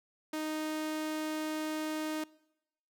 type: tone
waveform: sawtooth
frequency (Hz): 310.2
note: D#4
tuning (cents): -5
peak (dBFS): -30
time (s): 0.33-2.24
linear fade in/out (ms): 5
effects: noise-tail reverb RT60 0.9 s tail -23 dB re dry